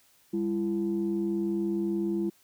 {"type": "tone pair together", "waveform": "sine", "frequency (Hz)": [200.5, 337.2], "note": ["G3", "E4"], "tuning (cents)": [39, 39], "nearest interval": "major sixth", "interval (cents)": 900, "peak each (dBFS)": [-29, -27], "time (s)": [0.33, 2.3], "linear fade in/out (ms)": 10, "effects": ["tanh soft clip ceiling -20 dBFS", "white hiss -63 dBFS RMS until 2.43 s"]}